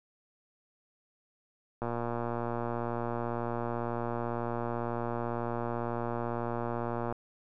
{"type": "click train", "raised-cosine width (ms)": 1, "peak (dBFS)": -20, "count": 627, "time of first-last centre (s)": [1.82, 7.125], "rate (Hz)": 118, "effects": []}